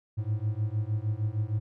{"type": "beating tone pair", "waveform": "triangle", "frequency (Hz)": [103.83, 110.33], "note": ["G#2", "A2"], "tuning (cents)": [0, 5], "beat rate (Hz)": 6.5, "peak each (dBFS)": -28, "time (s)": [0.17, 1.6], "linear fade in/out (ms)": 20, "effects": []}